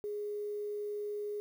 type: tone with quantisation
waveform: sine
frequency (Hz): 415.3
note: G#4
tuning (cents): 0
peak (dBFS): -35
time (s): 0.04-1.4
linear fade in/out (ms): 0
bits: 10
effects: none